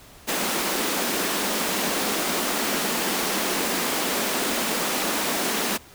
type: high-pass noise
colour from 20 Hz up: pink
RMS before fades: -25 dBFS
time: 0.27-5.78 s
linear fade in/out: 20 ms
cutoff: 190 Hz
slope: 48 dB/octave
effects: pink hiss -48 dBFS RMS until 5.94 s